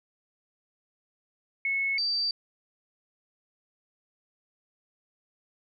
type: tone pair in turn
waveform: sine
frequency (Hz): 2195 / 4651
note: C#7 / D8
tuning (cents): -18 / -18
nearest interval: octave + minor second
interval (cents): 1300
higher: second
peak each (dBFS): -25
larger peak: neither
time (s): 1.65-1.98 / 1.98-2.31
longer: neither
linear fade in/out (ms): 2
effects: none